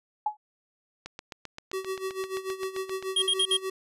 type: tone with exponential decay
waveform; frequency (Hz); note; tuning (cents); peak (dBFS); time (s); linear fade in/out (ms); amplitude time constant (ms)
sine; 846; G#5; +32; -20; 0.26-0.37; 5; 23
type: click train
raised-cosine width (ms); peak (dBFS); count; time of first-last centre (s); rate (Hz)
0.2; -21; 16; 1.06-3.026; 7.63
type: tone with tremolo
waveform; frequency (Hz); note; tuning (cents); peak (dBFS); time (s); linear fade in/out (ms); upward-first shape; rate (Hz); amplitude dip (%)
square; 380.4; F#4; +48; -29; 1.73-3.7; 5; sine; 6.8; 80
type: tone bursts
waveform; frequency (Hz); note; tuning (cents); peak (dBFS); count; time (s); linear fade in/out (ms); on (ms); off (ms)
square; 3245; G#7; -41; -22; 4; 3.16-3.57; 5; 62; 54
effects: resampled to 32000 Hz